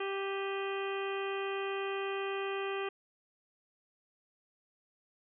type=harmonic tone with a mistuned harmonic; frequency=392 Hz; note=G4; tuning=in tune; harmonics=1 / 2 / 3 / 4 / 5 / 6 / 7 / 8; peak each=-35 / -43 / -42 / -46 / -46 / -46 / -48 / -48 dBFS; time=0-2.89 s; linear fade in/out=5 ms; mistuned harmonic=6; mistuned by=+87 cents; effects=none